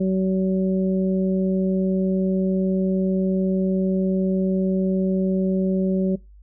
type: harmonic tone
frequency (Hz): 188.7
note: F#3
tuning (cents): +34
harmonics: 1 / 2 / 3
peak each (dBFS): -19 / -25 / -29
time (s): 0-6.16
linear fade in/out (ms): 10
effects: noise-tail reverb RT60 0.2 s tail -21 dB re dry + added 50 Hz sine -44 dBFS peak until 6.42 s